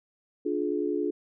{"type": "chord", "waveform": "sine", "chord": "D diminished", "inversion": "none", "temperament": "just", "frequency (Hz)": [293.7, 352.4, 422.9], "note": ["D4", "F4", "Ab4"], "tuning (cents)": [0, 16, 31], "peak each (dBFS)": -30, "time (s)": [0.45, 1.11], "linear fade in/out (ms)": 10, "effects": []}